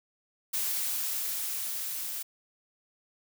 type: noise with level ramp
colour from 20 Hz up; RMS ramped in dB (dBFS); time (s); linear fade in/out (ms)
blue; -30 to -36; 0.53-2.23; 10
effects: none